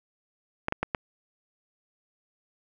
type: clicks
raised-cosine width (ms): 0.5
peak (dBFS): -11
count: 4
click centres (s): 0.684 / 0.724 / 0.83 / 0.948
effects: none